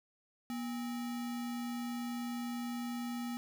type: tone with sample-and-hold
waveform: sine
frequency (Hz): 240.5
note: B3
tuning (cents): -46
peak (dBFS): -36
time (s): 0.5-3.37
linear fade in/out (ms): 0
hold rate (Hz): 1050
effects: none